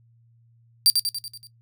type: tone with echo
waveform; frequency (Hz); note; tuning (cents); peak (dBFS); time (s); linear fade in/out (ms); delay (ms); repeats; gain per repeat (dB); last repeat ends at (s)
sawtooth; 4693; D8; -2; -10; 0.86-0.9; 0; 95; 6; -5; 1.47
effects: noise-tail reverb RT60 0.1 s tail -17 dB re dry + added 116 Hz sine -55 dBFS peak until 1.61 s